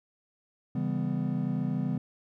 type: chord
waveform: triangle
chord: C# half-diminished seventh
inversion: none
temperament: just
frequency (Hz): 138.59 / 166.31 / 199.57 / 249.5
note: C#3 / E3 / G3 / B3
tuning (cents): 0 / +16 / +31 / +18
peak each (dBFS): -31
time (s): 0.75-1.98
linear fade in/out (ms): 5
effects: none